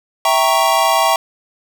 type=chord; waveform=square; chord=E diminished seventh; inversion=none; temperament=equal; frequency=659.3 / 784 / 932.3 / 1108.7 Hz; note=E5 / G5 / Bb5 / Db6; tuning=0 / 0 / 0 / 0 cents; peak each=-18 dBFS; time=0.25-1.16 s; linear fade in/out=2 ms; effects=8-bit